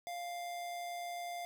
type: tone with amplitude modulation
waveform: square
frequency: 698.5 Hz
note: F5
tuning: in tune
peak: -39 dBFS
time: 0.07-1.45 s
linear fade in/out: 0 ms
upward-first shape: sine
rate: 131 Hz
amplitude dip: 30%
effects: none